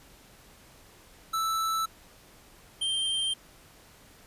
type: tone pair in turn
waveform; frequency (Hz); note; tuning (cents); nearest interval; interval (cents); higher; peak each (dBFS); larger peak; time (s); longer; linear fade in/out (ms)
square; 1318.5 / 3156; E6 / G7; 0 / +11; octave + minor third; 1511; second; -27; neither; 1.33-1.86 / 2.81-3.34; neither; 10
effects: pink hiss -55 dBFS RMS until 4.26 s + resampled to 32000 Hz